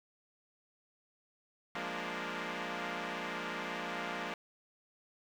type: chord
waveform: 5% pulse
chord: Bb dominant seventh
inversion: second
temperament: equal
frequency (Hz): 174.61 / 207.7 / 233.1 / 293.7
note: F3 / Ab3 / Bb3 / D4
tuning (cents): 0 / 0 / 0 / 0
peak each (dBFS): -31 / -32 / -30 / -32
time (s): 1.75-4.34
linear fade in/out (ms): 2
effects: low-pass 4000 Hz 12 dB/octave + 10-bit